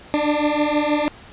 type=beating tone pair; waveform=20% pulse; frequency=293.8 / 300.1 Hz; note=D4 / D4; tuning=+1 / +38 cents; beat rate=6.3 Hz; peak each=-16 / -15 dBFS; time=0.14-1.08 s; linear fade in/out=0 ms; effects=pink hiss -43 dBFS RMS until 1.32 s + resampled to 8000 Hz